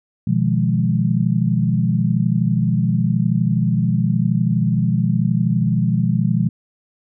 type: chord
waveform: sine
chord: F half-diminished seventh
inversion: second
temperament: equal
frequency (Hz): 123.47 / 155.56 / 174.61 / 207.7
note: Cb3 / Eb3 / F3 / Ab3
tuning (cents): 0 / 0 / 0 / 0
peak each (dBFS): -19 / -22 / -19 / -21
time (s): 0.27-6.49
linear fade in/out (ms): 5
effects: none